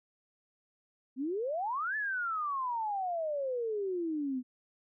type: exponential two-way sweep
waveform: sine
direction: up then down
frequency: 245.9 to 1760 to 245.9 Hz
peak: -31 dBFS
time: 1.16-4.43 s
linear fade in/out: 50 ms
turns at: 1.96 s
effects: none